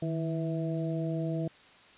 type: harmonic tone with a mistuned harmonic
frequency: 163.7 Hz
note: E3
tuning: 12 cents flat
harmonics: 1 / 2 / 3 / 4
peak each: -31 / -35 / -41 / -38 dBFS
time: 0.02-1.48 s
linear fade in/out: 5 ms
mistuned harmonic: 1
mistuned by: -59 cents
effects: white hiss -56 dBFS RMS until 1.97 s + resampled to 8000 Hz